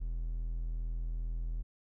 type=tone; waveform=triangle; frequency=41.2 Hz; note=E1; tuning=in tune; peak=-31 dBFS; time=0-1.63 s; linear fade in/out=20 ms; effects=none